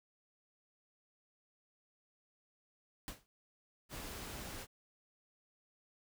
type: noise with exponential decay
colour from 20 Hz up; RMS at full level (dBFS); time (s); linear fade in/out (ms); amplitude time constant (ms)
pink; -41; 3.08-3.26; 0; 38
type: noise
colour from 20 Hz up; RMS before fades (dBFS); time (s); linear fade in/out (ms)
pink; -46; 3.89-4.67; 50
effects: none